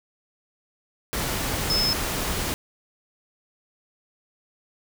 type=tone in noise; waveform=sine; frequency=5200 Hz; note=E8; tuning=24 cents flat; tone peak=-21 dBFS; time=1.7-1.93 s; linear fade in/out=0 ms; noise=pink; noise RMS=-27 dBFS; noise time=1.13-2.54 s; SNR=+3 dB; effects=none